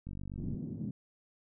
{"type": "click train", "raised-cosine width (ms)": 5, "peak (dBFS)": -30, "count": 24, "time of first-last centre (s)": [0.07, 0.546], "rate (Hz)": 48.3}
{"type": "band-pass noise", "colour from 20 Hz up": "white", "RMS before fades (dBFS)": -39, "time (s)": [0.38, 0.91], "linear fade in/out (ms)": 5, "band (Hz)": [110, 240], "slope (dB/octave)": 24}
{"effects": []}